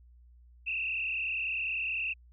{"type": "tone with frequency modulation", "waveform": "sine", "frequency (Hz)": 2637, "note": "E7", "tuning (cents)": 0, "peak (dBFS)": -30, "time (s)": [0.66, 2.14], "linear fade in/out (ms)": 20, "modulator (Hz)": 35, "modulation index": 3.4, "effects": ["added 60 Hz sine -54 dBFS peak until 2.32 s"]}